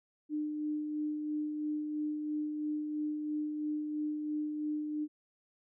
sine tone with tremolo, 301.6 Hz, D4, 46 cents sharp, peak -31 dBFS, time 0.29-5.08 s, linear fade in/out 50 ms, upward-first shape sine, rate 3 Hz, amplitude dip 35%, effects none

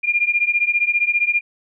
sine beating tone pair, 2400 / 2415 Hz, D7 / D7, +37 / +48 cents, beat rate 15 Hz, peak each -19 / -18 dBFS, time 0.03-1.41 s, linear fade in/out 20 ms, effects none

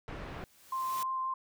pink low-pass noise, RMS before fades -42 dBFS, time 0.08-0.44 s, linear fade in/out 0 ms, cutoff 2100 Hz, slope 12 dB/octave
white noise with exponential growth, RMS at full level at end -41 dBFS, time 0.15-1.03 s, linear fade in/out 2 ms, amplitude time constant 190 ms
sine tone with vibrato, 1046.5 Hz, C6, in tune, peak -31 dBFS, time 0.72-1.34 s, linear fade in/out 5 ms, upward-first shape triangle, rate 5.7 Hz, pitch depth 10 cents each way
effects none

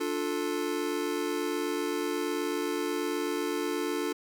square chord, D minor, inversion none, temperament just, 293.7 / 352.4 / 440.5 Hz, D4 / F4 / A4, 0 / +16 / +2 cents, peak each -34 dBFS, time 0-4.13 s, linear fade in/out 10 ms, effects none

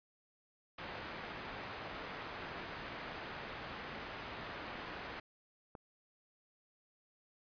white low-pass noise, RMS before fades -46 dBFS, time 0.78-5.2 s, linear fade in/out 5 ms, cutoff 1900 Hz, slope 12 dB/octave
clicks, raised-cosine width 1 ms, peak -34 dBFS, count 2, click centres 4.757 / 5.752 s
effects resampled to 11025 Hz

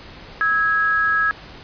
sine tone pair together, 1296 / 1656.1 Hz, E6 / G#6, -30 / -5 cents, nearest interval major third, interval 425 cents, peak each -20 / -17 dBFS, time 0.41-1.31 s, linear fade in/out 0 ms, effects pink hiss -40 dBFS RMS until 1.63 s + resampled to 11025 Hz

